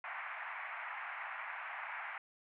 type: band-pass noise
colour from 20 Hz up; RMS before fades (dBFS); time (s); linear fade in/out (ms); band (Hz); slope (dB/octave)
white; -44; 0.04-2.18; 2; 720 to 2300; 48
effects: none